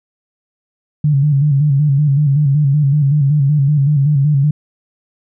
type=tone with vibrato; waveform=sine; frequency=143.7 Hz; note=D3; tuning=37 cents flat; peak=-9 dBFS; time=1.04-4.51 s; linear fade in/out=5 ms; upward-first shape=square; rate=5.3 Hz; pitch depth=73 cents each way; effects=none